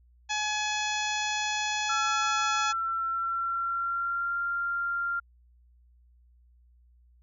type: harmonic tone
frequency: 846 Hz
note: G#5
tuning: 32 cents sharp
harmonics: 1 / 2 / 3 / 4 / 5 / 6 / 7 / 8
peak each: -32 / -34 / -34 / -35 / -41 / -42 / -39 / -40 dBFS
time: 0.29-2.73 s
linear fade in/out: 20 ms
type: tone with pitch glide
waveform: sine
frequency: 1347 to 1389.7 Hz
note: E6 to F6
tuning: +37 to -9 cents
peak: -27 dBFS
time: 1.89-5.2 s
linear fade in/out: 10 ms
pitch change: +54 cents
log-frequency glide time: 2.98-4.39 s
effects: added 60 Hz sine -57 dBFS peak until 7.22 s